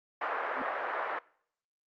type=band-pass noise; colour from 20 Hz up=white; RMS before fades=-34 dBFS; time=0.21-1.19 s; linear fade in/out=5 ms; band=470 to 1600 Hz; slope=24 dB/octave
type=tone with exponential growth; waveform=triangle; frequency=263.1 Hz; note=C4; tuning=10 cents sharp; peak=-31 dBFS; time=0.5-0.62 s; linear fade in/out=2 ms; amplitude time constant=25 ms
effects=noise-tail reverb RT60 0.6 s tail -22 dB re dry + Opus 48 kbps